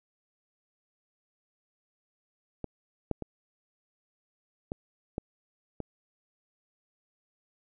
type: clicks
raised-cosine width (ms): 2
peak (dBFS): -21 / -15 / -22 / -20 / -18 / -21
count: 6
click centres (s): 2.643 / 3.113 / 3.223 / 4.719 / 5.181 / 5.803
effects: none